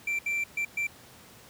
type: tone bursts at uneven times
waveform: triangle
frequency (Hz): 2349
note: D7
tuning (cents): 0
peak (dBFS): -25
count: 4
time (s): 0.07-0.19 / 0.26-0.44 / 0.57-0.65 / 0.77-0.87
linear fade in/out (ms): 5
effects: pink hiss -52 dBFS RMS until 1.49 s + high-pass 80 Hz 12 dB/octave